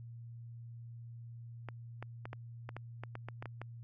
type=clicks; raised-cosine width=0.5 ms; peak=-28 dBFS; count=12; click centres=1.687 / 2.026 / 2.255 / 2.331 / 2.691 / 2.766 / 3.036 / 3.154 / 3.286 / 3.425 / 3.457 / 3.616 s; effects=added 117 Hz sine -46 dBFS peak until 3.83 s